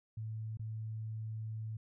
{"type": "tone with dropouts", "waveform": "sine", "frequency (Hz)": 110, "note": "A2", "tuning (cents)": 0, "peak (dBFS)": -38, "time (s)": [0.17, 1.77], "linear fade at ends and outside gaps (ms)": 5, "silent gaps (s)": [0.572, 0.594], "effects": []}